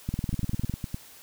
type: two click trains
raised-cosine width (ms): 5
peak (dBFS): -16 / -18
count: 13 / 7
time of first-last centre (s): 0.09-0.696 / 0.33-0.944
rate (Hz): 19.8 / 9.77
effects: white hiss -50 dBFS RMS until 1.22 s